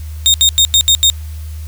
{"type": "tone bursts at uneven times", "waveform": "30% pulse", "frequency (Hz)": 3686, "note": "A#7", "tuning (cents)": -20, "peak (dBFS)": -4, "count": 6, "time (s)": [[0.26, 0.34], [0.41, 0.49], [0.58, 0.65], [0.74, 0.81], [0.88, 0.95], [1.03, 1.1]], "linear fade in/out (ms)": 0, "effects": ["added 77 Hz sine -23 dBFS peak until 1.67 s", "white hiss -42 dBFS RMS until 1.67 s"]}